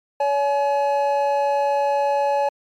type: tone pair together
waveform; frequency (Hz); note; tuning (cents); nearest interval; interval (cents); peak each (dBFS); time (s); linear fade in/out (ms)
triangle; 566 / 848; C#5 / G#5; +36 / +36; perfect fifth; 700; -18; 0.2-2.49; 5
effects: MP3 64 kbps